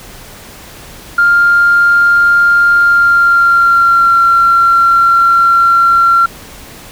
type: tone with pitch glide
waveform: sine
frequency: 1400 to 1369.6 Hz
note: F6 to F6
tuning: +4 to -34 cents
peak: -4 dBFS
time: 1.18-6.26 s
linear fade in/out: 5 ms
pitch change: -38 cents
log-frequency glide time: 2.82-4.19 s
effects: tanh soft clip ceiling 0 dBFS + pink hiss -33 dBFS RMS until 6.91 s